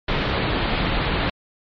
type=low-pass noise; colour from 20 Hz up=pink; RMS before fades=-22 dBFS; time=0.08-1.3 s; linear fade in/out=5 ms; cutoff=4100 Hz; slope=48 dB/octave; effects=MP3 32 kbps